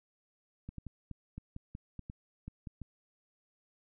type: clicks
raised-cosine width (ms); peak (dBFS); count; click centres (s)
5; -30; 12; 0.69 / 0.783 / 0.867 / 1.113 / 1.38 / 1.564 / 1.751 / 1.993 / 2.099 / 2.48 / 2.672 / 2.817
effects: none